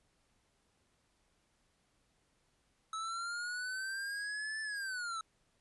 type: linear two-way sweep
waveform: square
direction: up then down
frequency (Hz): 1296 to 1760 to 1296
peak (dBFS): -38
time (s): 2.93-5.21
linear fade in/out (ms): 2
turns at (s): 4.61
effects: pink hiss -75 dBFS RMS until 5.6 s + resampled to 24000 Hz